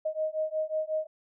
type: beating tone pair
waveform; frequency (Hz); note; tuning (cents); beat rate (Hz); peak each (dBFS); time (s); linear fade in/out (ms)
sine; 622.3 / 627.8; D#5 / D#5; 0 / +15; 5.5; -31; 0.05-1.07; 10
effects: none